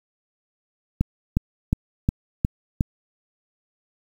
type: click train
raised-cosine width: 5 ms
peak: -6 dBFS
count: 6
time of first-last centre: 1.01-2.809 s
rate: 2.78 Hz
effects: 7-bit